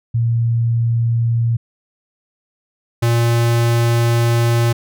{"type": "tone pair in turn", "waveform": ["sine", "square"], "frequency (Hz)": [116.4, 117.48], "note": ["A#2", "A#2"], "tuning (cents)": [-2, 14], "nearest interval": "unison", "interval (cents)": 16, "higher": "second", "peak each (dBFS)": -13, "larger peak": "neither", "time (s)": [[0.14, 1.57], [3.02, 4.73]], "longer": "second", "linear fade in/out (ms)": 10, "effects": []}